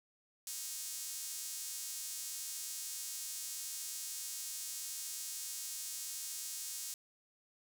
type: tone with high-pass filter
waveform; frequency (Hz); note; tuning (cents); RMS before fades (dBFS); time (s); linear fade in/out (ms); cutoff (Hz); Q
sawtooth; 313.6; D#4; +14; -43; 0.47-6.94; 2; 7000; 1.2
effects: none